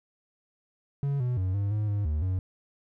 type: tone with pitch steps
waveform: triangle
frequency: 140.5 / 123.9 / 93.2 / 100.4 / 105.9 / 102.3 / 76 / 93.1 Hz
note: C#3 / B2 / F#2 / G2 / G#2 / G#2 / D#2 / F#2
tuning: +24 / +6 / +13 / +42 / +34 / -26 / -40 / +11 cents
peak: -23 dBFS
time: 1.03-2.39 s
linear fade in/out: 0 ms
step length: 170 ms
effects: none